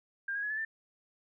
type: tone with pitch steps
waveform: sine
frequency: 1600 / 1643.1 / 1687.3 / 1732.8 / 1779.4 Hz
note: G6 / G#6 / G#6 / A6 / A6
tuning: +35 / -19 / +27 / -27 / +19 cents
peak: -32 dBFS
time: 0.28-0.65 s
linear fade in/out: 5 ms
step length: 74 ms
effects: none